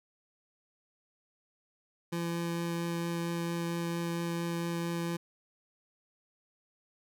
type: tone with vibrato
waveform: 25% pulse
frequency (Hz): 169.7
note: F3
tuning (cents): -49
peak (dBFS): -28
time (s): 2.12-5.17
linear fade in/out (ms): 10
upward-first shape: triangle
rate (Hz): 4.4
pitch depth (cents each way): 8
effects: none